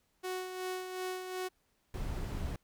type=tone with tremolo; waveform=sawtooth; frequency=369.6 Hz; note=F#4; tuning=2 cents flat; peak=-31 dBFS; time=0.23-1.49 s; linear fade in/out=20 ms; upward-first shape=sine; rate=2.7 Hz; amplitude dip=50%
type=noise; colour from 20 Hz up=brown; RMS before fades=-37 dBFS; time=1.94-2.56 s; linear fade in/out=2 ms
effects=pink hiss -75 dBFS RMS until 2.63 s